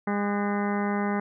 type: harmonic tone with a mistuned harmonic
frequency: 203.5 Hz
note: G#3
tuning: 35 cents flat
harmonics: 1 / 2 / 3 / 4 / 5 / 6 / 7 / 8 / 9 / 10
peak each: -26 / -32 / -37 / -33 / -38 / -37 / -39 / -45 / -40 / -41 dBFS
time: 0.07-1.2 s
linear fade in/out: 5 ms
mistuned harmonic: 7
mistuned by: +70 cents
effects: none

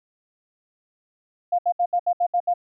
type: tone bursts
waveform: sine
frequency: 704 Hz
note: F5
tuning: 14 cents sharp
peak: -17 dBFS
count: 8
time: 1.52-2.539 s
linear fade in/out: 10 ms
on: 67 ms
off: 69 ms
effects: none

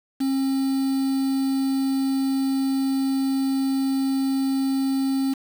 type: tone with quantisation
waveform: triangle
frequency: 269 Hz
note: C4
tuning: 48 cents sharp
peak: -18 dBFS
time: 0.2-5.34 s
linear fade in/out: 10 ms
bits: 6
effects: none

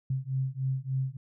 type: beating tone pair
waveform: sine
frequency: 130.81 / 134.21 Hz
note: C3 / C3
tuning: 0 / +44 cents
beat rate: 3.4 Hz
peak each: -31 dBFS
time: 0.1-1.17 s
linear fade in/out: 5 ms
effects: none

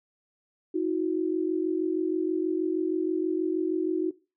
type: tone pair together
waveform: sine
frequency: 319.4 / 365.7 Hz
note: D#4 / F#4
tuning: +45 / -20 cents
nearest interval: major second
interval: 235 cents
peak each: -27 dBFS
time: 0.74-4.11 s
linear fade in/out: 10 ms
effects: noise-tail reverb RT60 0.3 s tail -19 dB re dry

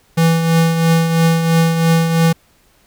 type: tone with tremolo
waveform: square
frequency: 164.81 Hz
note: E3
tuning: in tune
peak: -9 dBFS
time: 0.17-2.33 s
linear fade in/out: 10 ms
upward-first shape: triangle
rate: 3 Hz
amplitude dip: 55%
effects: pink hiss -54 dBFS RMS until 2.86 s

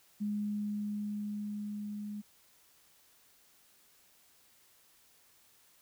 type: tone with level ramp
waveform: sine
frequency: 207.7 Hz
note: G#3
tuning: in tune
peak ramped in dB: -31 to -38 dBFS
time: 0.2-2.22 s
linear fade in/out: 20 ms
effects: white hiss -65 dBFS RMS until 5.81 s

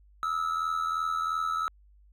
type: tone with amplitude modulation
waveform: triangle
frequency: 1300 Hz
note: E6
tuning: 24 cents flat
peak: -22 dBFS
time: 0.23-1.68 s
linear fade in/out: 0 ms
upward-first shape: sine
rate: 82.9 Hz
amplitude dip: 70%
effects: added 50 Hz sine -55 dBFS peak until 2.12 s

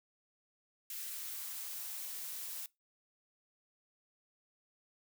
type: noise with high-pass filter sweep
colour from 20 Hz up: blue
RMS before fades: -43 dBFS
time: 0.9-2.66 s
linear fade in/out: 2 ms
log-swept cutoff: 1900 to 230 Hz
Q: 1.2
effects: noise-tail reverb RT60 0.2 s tail -22 dB re dry

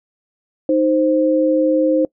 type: tone pair together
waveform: sine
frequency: 311.2 / 523.3 Hz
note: D#4 / C5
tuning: 0 / 0 cents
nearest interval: major sixth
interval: 900 cents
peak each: -15 dBFS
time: 0.69-2.05 s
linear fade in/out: 2 ms
effects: noise-tail reverb RT60 0.1 s tail -23 dB re dry

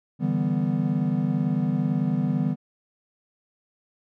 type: chord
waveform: triangle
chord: E minor seventh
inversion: third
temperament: equal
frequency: 146.83 / 164.81 / 196 / 246.9 Hz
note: D3 / E3 / G3 / B3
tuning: 0 / 0 / 0 / 0 cents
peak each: -25 dBFS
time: 0.19-2.56 s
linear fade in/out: 50 ms
effects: none

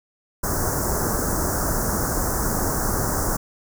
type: band-stop noise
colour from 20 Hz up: pink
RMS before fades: -23 dBFS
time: 0.43-3.37 s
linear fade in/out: 10 ms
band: 1600 to 5600 Hz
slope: 48 dB/octave
effects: none

